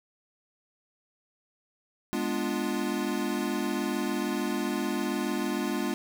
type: chord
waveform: square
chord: G# diminished seventh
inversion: none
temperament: equal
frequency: 207.7 / 246.9 / 293.7 / 349.2 Hz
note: G#3 / B3 / D4 / F4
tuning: 0 / 0 / 0 / 0 cents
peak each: -34 dBFS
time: 2.13-5.94 s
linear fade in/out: 0 ms
effects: none